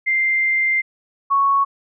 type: tone pair in turn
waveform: sine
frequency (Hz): 2093 / 1108.7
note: C7 / C#6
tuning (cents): 0 / 0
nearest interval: major seventh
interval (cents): 1100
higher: first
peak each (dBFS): -15 / -13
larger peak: second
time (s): 0.06-0.82 / 1.3-1.65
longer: first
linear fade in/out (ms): 20
effects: none